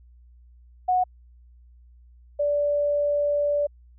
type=tone pair in turn; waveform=sine; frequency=733 / 581.8 Hz; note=F#5 / D5; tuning=-16 / -16 cents; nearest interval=major third; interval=400 cents; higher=first; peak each=-18 / -20 dBFS; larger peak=first; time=0.88-1.04 / 2.39-3.67 s; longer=second; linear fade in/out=10 ms; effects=added 60 Hz sine -49 dBFS peak until 3.98 s